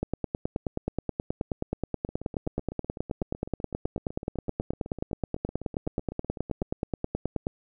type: two click trains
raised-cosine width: 2 ms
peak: -24 / -14 dBFS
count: 37 / 71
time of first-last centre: 2.09-6.624 / 0.03-7.469 s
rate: 7.94 / 9.41 Hz
effects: none